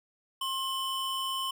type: tone pair together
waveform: square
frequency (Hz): 1065 / 3008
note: C6 / F#7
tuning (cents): +30 / +28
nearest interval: octave + tritone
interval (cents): 1798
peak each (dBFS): -34 / -34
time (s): 0.41-1.51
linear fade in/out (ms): 5
effects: none